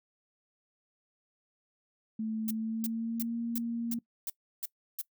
sine tone with pitch glide, 220 to 233.1 Hz, A3 to A#3, 0 to 0 cents, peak -31 dBFS, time 2.19-3.99 s, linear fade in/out 5 ms, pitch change +100 cents, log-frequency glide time 2.49-3.37 s
violet noise bursts, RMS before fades -35 dBFS, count 8, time 2.48-5.014 s, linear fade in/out 2 ms, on 28 ms, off 330 ms
effects noise-tail reverb RT60 0.1 s tail -21 dB re dry

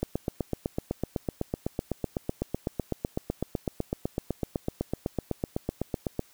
click train, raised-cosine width 2 ms, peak -14 dBFS, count 50, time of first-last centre 0.03-6.194 s, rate 7.95 Hz, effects white hiss -59 dBFS RMS until 6.33 s

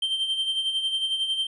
triangle tone with tremolo, 3136 Hz, G7, in tune, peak -20 dBFS, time 0.02-1.47 s, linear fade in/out 5 ms, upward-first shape sine, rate 11 Hz, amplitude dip 55%, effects resampled to 24000 Hz

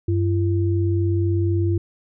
sine tone pair together, 96.02 / 340 Hz, G2 / F4, -35 / -46 cents, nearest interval octave + minor seventh, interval 2189 cents, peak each -18 / -23 dBFS, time 0.08-1.78 s, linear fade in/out 5 ms, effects none

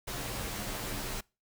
pink noise with comb filter, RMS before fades -37 dBFS, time 0.07-1.21 s, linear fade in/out 10 ms, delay 12 ms, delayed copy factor -1, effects noise-tail reverb RT60 0.3 s tail -25 dB re dry

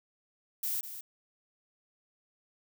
violet noise with echo, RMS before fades -33 dBFS, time 0.63-0.81 s, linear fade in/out 5 ms, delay 200 ms, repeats 1, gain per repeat -10 dB, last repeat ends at 1.01 s, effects none

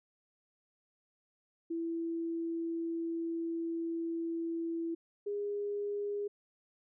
sine tone pair in turn, 332.3 / 409.2 Hz, E4 / G#4, +14 / -26 cents, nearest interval major third, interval 360 cents, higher second, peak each -33 / -33 dBFS, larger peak neither, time 1.7-4.95 / 5.26-6.28 s, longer first, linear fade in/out 10 ms, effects none

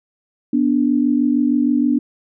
sine tone pair together, 245.1 / 291.5 Hz, B3 / D4, -13 / -13 cents, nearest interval minor third, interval 300 cents, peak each -16 dBFS, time 0.53-1.99 s, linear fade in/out 5 ms, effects none

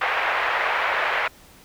white band-pass noise, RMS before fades -23 dBFS, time 0.01-1.28 s, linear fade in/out 5 ms, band 550 to 2200 Hz, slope 24 dB/octave, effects pink hiss -50 dBFS RMS until 1.64 s

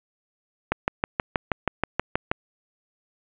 click train, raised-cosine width 0.5 ms, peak -6 dBFS, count 11, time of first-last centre 0.72-2.315 s, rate 6.27 Hz, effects resampled to 8000 Hz + 8-bit

